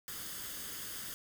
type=noise with comb filter; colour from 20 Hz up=white; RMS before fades=-43 dBFS; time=0.08-1.14 s; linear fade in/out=0 ms; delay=0.61 ms; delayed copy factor=+0.55; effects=none